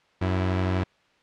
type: tone pair together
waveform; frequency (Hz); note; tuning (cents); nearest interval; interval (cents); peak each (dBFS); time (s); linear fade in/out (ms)
sawtooth; 92.5 / 329.6; F#2 / E4; 0 / 0; octave + minor seventh; 2200; -19 / -28; 0.21-0.84; 10
effects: white hiss -62 dBFS RMS until 1.22 s + low-pass 3000 Hz 12 dB/octave